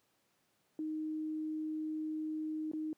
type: tone with dropouts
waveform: sine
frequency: 311.1 Hz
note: D#4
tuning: in tune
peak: -35 dBFS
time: 0.79-2.93 s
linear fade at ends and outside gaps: 1 ms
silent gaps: 2.715-2.734 s
effects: pink hiss -75 dBFS RMS until 2.97 s + high-pass 150 Hz 12 dB/octave

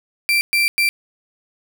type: tone bursts at uneven times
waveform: 35% pulse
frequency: 2352 Hz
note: D7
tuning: 2 cents sharp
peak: -12 dBFS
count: 3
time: 0.29-0.41 / 0.53-0.68 / 0.78-0.89 s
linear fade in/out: 0 ms
effects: none

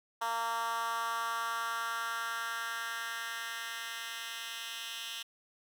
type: tone with high-pass filter sweep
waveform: 10% pulse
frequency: 230 Hz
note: A#3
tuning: 23 cents flat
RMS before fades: -37 dBFS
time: 0.21-5.23 s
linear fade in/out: 10 ms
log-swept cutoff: 920 to 2700 Hz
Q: 2.6
effects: none

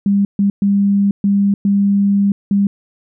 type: tone bursts at uneven times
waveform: sine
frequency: 200 Hz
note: G3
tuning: 35 cents sharp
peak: -10 dBFS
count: 6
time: 0.06-0.25 / 0.39-0.5 / 0.62-1.11 / 1.24-1.54 / 1.65-2.32 / 2.51-2.67 s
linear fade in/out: 2 ms
effects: none

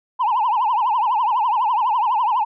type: tone with vibrato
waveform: sine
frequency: 923 Hz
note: A#5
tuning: 17 cents flat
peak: -14 dBFS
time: 0.19-2.45 s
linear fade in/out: 20 ms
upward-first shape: triangle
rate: 12 Hz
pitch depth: 230 cents each way
effects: tanh soft clip ceiling -13 dBFS

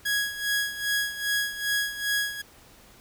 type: tone with tremolo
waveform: sawtooth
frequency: 1661.2 Hz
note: G#6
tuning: in tune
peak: -19 dBFS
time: 0.05-2.42 s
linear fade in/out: 10 ms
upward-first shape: sine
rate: 2.5 Hz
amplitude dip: 75%
effects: pink hiss -53 dBFS RMS until 3 s

